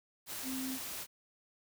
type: tone in noise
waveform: sine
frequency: 261.6 Hz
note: C4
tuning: in tune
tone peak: -37 dBFS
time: 0.43-0.79 s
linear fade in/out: 50 ms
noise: white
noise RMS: -42 dBFS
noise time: 0.26-1.07 s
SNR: +2 dB
effects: none

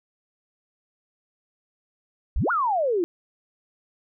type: exponential two-way sweep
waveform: sine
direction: up then down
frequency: 39.62 to 1480 to 326.7 Hz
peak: -20 dBFS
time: 2.36-3.04 s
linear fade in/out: 0 ms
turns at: 2.51 s
effects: none

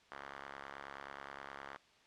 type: ring-modulated tone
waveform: 5% pulse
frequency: 69.5 Hz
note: C#2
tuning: 5 cents sharp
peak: -33 dBFS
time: 0.12-1.77 s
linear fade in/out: 0 ms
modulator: 1160 Hz
effects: white hiss -66 dBFS RMS until 2.06 s + low-pass 4000 Hz 12 dB/octave

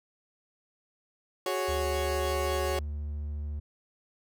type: chord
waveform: 30% pulse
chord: F# suspended second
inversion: none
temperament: equal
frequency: 370 / 415.3 / 554.4 Hz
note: F#4 / G#4 / C#5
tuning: 0 / 0 / 0 cents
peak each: -30 / -33 / -29 dBFS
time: 1.46-2.79 s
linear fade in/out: 2 ms
type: tone with pitch glide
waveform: triangle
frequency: 73.42 to 73.85 Hz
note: D2 to D2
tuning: 0 to +10 cents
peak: -30 dBFS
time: 1.68-3.6 s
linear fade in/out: 10 ms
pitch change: +10 cents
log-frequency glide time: 2.33-3.06 s
effects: none

